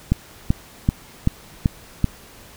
click train, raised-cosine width 5 ms, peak -3 dBFS, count 6, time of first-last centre 0.12-2.043 s, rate 2.6 Hz, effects pink hiss -45 dBFS RMS until 2.56 s

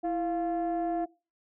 sine tone pair together, 331.8 / 698.5 Hz, E4 / F5, +11 / 0 cents, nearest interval octave + minor second, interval 1289 cents, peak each -28 dBFS, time 0.03-1.06 s, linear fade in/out 20 ms, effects noise-tail reverb RT60 0.3 s tail -21 dB re dry + tanh soft clip ceiling -24 dBFS

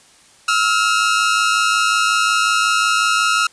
sawtooth tone pair together, 1294.5 / 1400 Hz, E6 / F6, -32 / +4 cents, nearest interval minor second, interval 136 cents, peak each -13 dBFS, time 0.48-3.47 s, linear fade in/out 5 ms, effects white hiss -49 dBFS RMS until 3.52 s + resampled to 22050 Hz

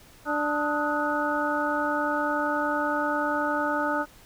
harmonic tone with a mistuned harmonic, 294.9 Hz, D4, 7 cents sharp, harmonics 1 / 2 / 3 / 4 / 5, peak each -30 / -30 / -30 / -30 / -30 dBFS, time 0.25-4.06 s, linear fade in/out 50 ms, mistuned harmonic 4, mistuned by +110 cents, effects pink hiss -53 dBFS RMS until 4.25 s

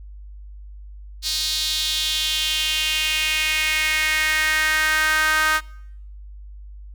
sawtooth tone with high-pass filter sweep, 311.2 Hz, D#4, in tune, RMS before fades -21 dBFS, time 1.22-5.61 s, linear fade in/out 50 ms, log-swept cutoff 4300 to 1400 Hz, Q 3.4, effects noise-tail reverb RT60 0.8 s tail -25 dB re dry + added 50 Hz sine -36 dBFS peak until 6.94 s

